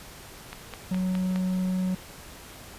click train, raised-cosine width 0.3 ms, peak -20 dBFS, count 5, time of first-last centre 0.53-1.36 s, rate 4.82 Hz
triangle tone, 185 Hz, F#3, in tune, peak -22 dBFS, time 0.91-1.95 s, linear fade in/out 5 ms
effects pink hiss -45 dBFS RMS until 2.78 s + resampled to 32000 Hz

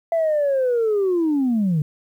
sine linear sweep, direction down, 674 to 143.1 Hz, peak -15 dBFS, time 0.12-1.82 s, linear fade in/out 2 ms, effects tanh soft clip ceiling -14 dBFS + 9-bit

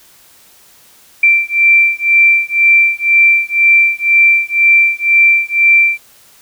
sine beating tone pair, 2349 / 2351 Hz, D7 / D7, 0 / +1 cents, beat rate 2 Hz, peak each -10 dBFS, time 1.23-5.98 s, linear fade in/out 5 ms, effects white hiss -45 dBFS RMS until 6.41 s

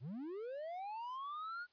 triangle linear sweep, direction up, 103.83 to 1467 Hz, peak -40 dBFS, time 0-1.67 s, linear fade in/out 50 ms, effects white hiss -75 dBFS RMS until 1.72 s + resampled to 11025 Hz

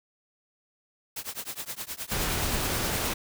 white noise with tremolo, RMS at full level -33 dBFS, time 1.16-3.09 s, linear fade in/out 5 ms, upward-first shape triangle, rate 9.6 Hz, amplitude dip 100%
pink noise, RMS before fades -29 dBFS, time 2.11-3.14 s, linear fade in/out 10 ms
effects none

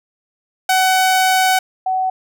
sawtooth / sine tone pair in turn, 751 / 751 Hz, F#5 / F#5, +26 / +26 cents, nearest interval unison, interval 0 cents, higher neither, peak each -8 / -15 dBFS, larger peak first, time 0.69-1.59 / 1.86-2.1 s, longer first, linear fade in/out 5 ms, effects none

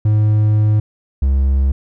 triangle tone pair in turn, 106.6 / 67.63 Hz, G#2 / C#2, +46 / -42 cents, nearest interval minor sixth, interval 788 cents, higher first, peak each -8 / -9 dBFS, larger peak first, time 0.05-0.8 / 1.22-1.72 s, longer first, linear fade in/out 5 ms, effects none

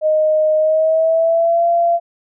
sine tone with pitch glide, 620 to 684 Hz, D#5 to F5, -6 to -36 cents, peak -11 dBFS, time 0.01-2 s, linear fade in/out 50 ms, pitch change +170 cents, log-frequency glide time 0.57-1.67 s, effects none

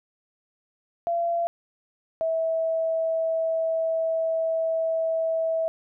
sine tone pair in turn, 682 / 650.7 Hz, F5 / E5, -41 / -23 cents, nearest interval minor second, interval 82 cents, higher first, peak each -22 dBFS, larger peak neither, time 1.07-1.47 / 2.21-5.68 s, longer second, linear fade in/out 0 ms, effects none

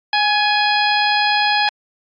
harmonic tone with a mistuned harmonic, 830.6 Hz, G#5, in tune, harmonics 1 / 2 / 3 / 4 / 5 / 6, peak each -17 / -20 / -22 / -23 / -24 / -25 dBFS, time 0.13-1.69 s, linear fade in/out 2 ms, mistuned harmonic 2, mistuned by +31 cents, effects AAC 48 kbps

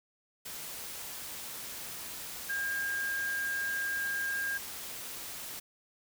sine tone in noise, 1612 Hz, G6, 48 cents sharp, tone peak -31 dBFS, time 2.49-4.58 s, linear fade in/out 10 ms, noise white, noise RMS -42 dBFS, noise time 0.45-5.6 s, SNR +8 dB, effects none

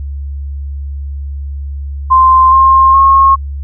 sine tone with pitch steps, 1044 / 1063.5 / 1083.3 Hz, C6 / C6 / C#6, -4 / +28 / -40 cents, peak -3 dBFS, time 2.1-3.36 s, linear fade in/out 20 ms, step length 420 ms, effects added 70 Hz sine -18 dBFS peak until 3.63 s

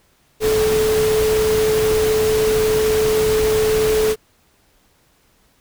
sine tone in noise, 433.6 Hz, A4, 25 cents flat, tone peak -14 dBFS, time 0.4-4.16 s, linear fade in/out 50 ms, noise pink, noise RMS -24 dBFS, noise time 0.4-4.16 s, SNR +7 dB, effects pink hiss -58 dBFS RMS until 5.6 s

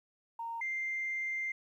sine tone pair in turn, 923 / 2094 Hz, A#5 / C7, -17 / +1 cents, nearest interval octave + major second, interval 1418 cents, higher second, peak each -36 / -32 dBFS, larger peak second, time 0.39-0.61 / 0.61-1.52 s, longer second, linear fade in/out 5 ms, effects tanh soft clip ceiling -28 dBFS + 12-bit

